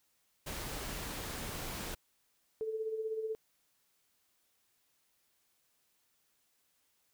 pink noise, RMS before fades -41 dBFS, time 0.46-1.95 s, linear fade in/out 10 ms
sine tone with tremolo, 440 Hz, A4, in tune, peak -32 dBFS, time 2.61-3.35 s, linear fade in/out 0 ms, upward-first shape sine, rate 16 Hz, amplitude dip 55%
effects white hiss -75 dBFS RMS until 7.13 s

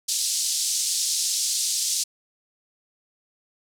pink band-pass noise, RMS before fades -25 dBFS, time 0.08-2.04 s, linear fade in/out 10 ms, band 4500 to 9600 Hz, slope 24 dB/octave, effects none

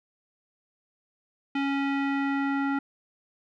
square tone with low-pass filter sweep, 277.2 Hz, C#4, in tune, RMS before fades -27 dBFS, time 1.55-2.79 s, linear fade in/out 5 ms, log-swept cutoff 2600 to 1600 Hz, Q 2.1, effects none

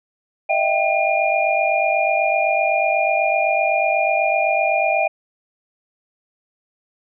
sine tone cluster, 623 / 671 / 778 / 2418 Hz, D#5 / E5 / G5 / D7, +2 / +31 / -13 / +50 cents, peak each -21 dBFS, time 0.49-5.08 s, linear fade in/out 10 ms, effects none

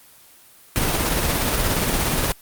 pink noise with tremolo, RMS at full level -19 dBFS, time 0.76-2.32 s, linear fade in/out 0 ms, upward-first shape triangle, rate 17 Hz, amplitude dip 35%, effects white hiss -49 dBFS RMS until 2.41 s + Opus 24 kbps

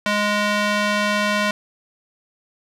square tone with band-pass filter, 207.7 Hz, G#3, in tune, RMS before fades -20 dBFS, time 0.06-1.51 s, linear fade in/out 2 ms, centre 2000 Hz, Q 0.67, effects none

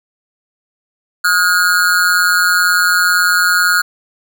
square tone with amplitude modulation, 1439 Hz, F#6, 49 cents flat, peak -7 dBFS, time 1.24-3.82 s, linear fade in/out 10 ms, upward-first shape sine, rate 178 Hz, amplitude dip 80%, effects none

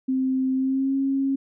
sine tone with pitch glide, 261.6 to 271.6 Hz, C4 to C#4, 0 to -35 cents, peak -20 dBFS, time 0.08-1.36 s, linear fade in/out 10 ms, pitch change +65 cents, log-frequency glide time 0.54-0.95 s, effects none

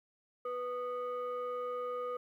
sine tone pair together, 493.9 / 1235.2 Hz, B4 / D#6, 0 / -13 cents, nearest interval octave + major third, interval 1587 cents, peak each -35 / -38 dBFS, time 0.45-2.17 s, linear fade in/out 5 ms, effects tanh soft clip ceiling -31 dBFS + 12-bit

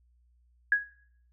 sine tone with exponential decay, 1661.2 Hz, G#6, in tune, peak -17 dBFS, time 0.72-0.92 s, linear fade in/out 2 ms, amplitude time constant 43 ms, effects noise-tail reverb RT60 0.6 s tail -18 dB re dry + added 60 Hz sine -62 dBFS peak until 1.32 s

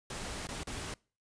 pink noise with dropouts, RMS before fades -40 dBFS, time 0.1-0.94 s, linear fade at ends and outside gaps 2 ms, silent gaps 0.471-0.488 / 0.634-0.671 s, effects noise-tail reverb RT60 0.4 s tail -26 dB re dry + resampled to 22050 Hz

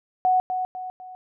sine tone with echo, 740 Hz, F#5, in tune, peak -16 dBFS, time 0.25-0.4 s, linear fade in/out 0 ms, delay 250 ms, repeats 3, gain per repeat -7 dB, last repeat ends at 1.15 s, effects none

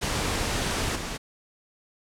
pink noise with level steps, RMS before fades -27 / -33 dBFS, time 0.01-1.18 s, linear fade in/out 20 ms, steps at 0.95 s, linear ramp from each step 10 ms, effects low-pass 9000 Hz 12 dB/octave

